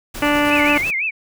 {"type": "noise with tremolo", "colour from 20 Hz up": "pink", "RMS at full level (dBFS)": -30, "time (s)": [0.14, 0.91], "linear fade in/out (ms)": 10, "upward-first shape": "square", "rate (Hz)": 9.7, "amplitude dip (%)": 25}
{"type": "harmonic tone", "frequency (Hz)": 292.8, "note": "D4", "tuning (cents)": -5, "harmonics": [1, 2, 3, 4, 5, 6, 7, 8, 9, 10], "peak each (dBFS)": [-18, -21, -23, -24, -25, -26, -26, -27, -28, -28], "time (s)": [0.22, 0.78], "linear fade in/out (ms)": 5}
{"type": "tone with vibrato", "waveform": "sine", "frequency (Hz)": 2349, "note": "D7", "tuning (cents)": 0, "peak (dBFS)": -18, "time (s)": [0.5, 1.11], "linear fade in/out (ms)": 20, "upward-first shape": "sine", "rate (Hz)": 5.9, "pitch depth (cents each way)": 210}
{"effects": []}